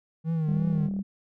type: tone with vibrato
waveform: triangle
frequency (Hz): 158.5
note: D#3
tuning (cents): +32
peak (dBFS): -22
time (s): 0.24-0.9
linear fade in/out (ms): 50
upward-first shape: triangle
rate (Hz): 2.9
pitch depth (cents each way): 86
type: tone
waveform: sine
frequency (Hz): 196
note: G3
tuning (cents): 0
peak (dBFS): -27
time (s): 0.47-1.03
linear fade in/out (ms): 20
type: click train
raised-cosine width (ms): 2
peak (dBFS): -30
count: 20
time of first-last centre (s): 0.49-0.991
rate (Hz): 37.9
effects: none